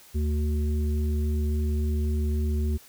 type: harmonic tone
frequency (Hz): 74.7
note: D2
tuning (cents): +30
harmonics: 1 / 3 / 5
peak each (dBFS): -23 / -33 / -37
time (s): 0.14-2.78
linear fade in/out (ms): 20
effects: white hiss -52 dBFS RMS until 2.88 s